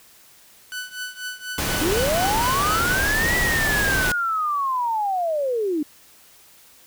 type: tone with tremolo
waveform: sawtooth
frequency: 1495 Hz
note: F#6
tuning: 17 cents sharp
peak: -23 dBFS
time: 0.72-2.93 s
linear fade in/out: 0 ms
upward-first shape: triangle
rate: 4.1 Hz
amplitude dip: 90%
type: noise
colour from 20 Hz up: pink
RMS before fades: -24 dBFS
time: 1.58-4.12 s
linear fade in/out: 2 ms
type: linear two-way sweep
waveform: sine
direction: up then down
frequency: 284.4 to 1968 to 284.4 Hz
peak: -20 dBFS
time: 1.81-5.83 s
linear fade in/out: 5 ms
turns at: 3.36 s
effects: white hiss -51 dBFS RMS until 6.86 s